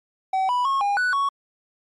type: tone with pitch steps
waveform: triangle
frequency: 762 / 986 / 1090 / 810 / 1483 / 1113 Hz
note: G5 / B5 / C#6 / G#5 / F#6 / C#6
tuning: -49 / -3 / -29 / -43 / +4 / +7 cents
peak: -17 dBFS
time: 0.33-1.29 s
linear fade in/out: 5 ms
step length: 160 ms
effects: MP3 48 kbps